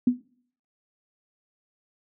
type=tone with exponential decay; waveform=sine; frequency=246.9 Hz; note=B3; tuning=in tune; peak=-13 dBFS; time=0.07-0.21 s; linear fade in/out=5 ms; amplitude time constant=30 ms; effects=noise-tail reverb RT60 0.6 s tail -23 dB re dry